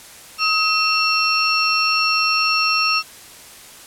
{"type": "tone cluster", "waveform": "sine", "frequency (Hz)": [1276, 2701, 4330, 5490], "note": ["D#6", "E7", "C#8", "F8"], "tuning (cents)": [43, 42, -41, -31], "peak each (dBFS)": [-20, -19, -26, -21], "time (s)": [0.38, 3.03], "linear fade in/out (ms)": 50, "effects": ["white hiss -41 dBFS RMS until 3.86 s", "low-pass 12000 Hz 12 dB/octave"]}